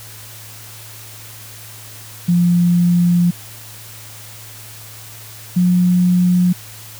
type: tone pair in turn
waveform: sine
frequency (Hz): 174.61 / 179.21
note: F3 / F3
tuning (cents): 0 / +45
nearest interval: unison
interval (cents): 45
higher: second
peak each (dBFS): -10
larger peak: neither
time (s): 2.28-3.31 / 5.56-6.53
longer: first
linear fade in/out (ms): 10
effects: added 109 Hz sine -39 dBFS peak until 6.99 s + white hiss -37 dBFS RMS until 6.99 s